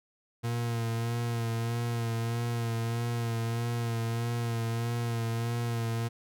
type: tone with vibrato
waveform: 40% pulse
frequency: 116.5 Hz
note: A#2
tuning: 1 cent flat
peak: -28 dBFS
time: 0.43-6.09 s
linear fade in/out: 20 ms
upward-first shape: sine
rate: 1.6 Hz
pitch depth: 32 cents each way
effects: none